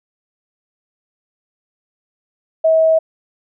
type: tone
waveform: sine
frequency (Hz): 643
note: E5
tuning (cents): -43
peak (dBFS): -9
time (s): 2.64-2.99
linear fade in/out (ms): 10
effects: none